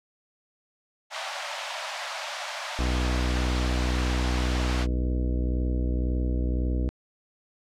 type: high-pass noise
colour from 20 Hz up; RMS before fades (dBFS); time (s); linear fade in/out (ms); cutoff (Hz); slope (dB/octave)
pink; -32; 1.1-4.87; 50; 570; 96
type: harmonic tone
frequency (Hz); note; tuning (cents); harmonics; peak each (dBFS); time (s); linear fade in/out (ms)
61.9; B1; +5; 1 / 2 / 3 / 4 / 5 / 6 / 7 / 8 / 10; -24 / -35 / -38 / -35 / -35 / -42 / -44 / -41 / -47; 2.79-6.89; 0
effects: low-pass 5000 Hz 12 dB/octave